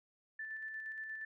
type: tone with tremolo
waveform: sine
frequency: 1760 Hz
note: A6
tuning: in tune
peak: -40 dBFS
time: 0.39-1.25 s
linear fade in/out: 5 ms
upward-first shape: square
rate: 8.5 Hz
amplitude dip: 30%
effects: none